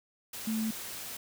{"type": "tone in noise", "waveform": "sine", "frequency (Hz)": 220.5, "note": "A3", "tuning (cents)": 4, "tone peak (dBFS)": -29, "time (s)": [0.47, 0.71], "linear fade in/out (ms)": 5, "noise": "white", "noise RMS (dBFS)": -41, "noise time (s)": [0.33, 1.17], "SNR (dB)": 9, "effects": []}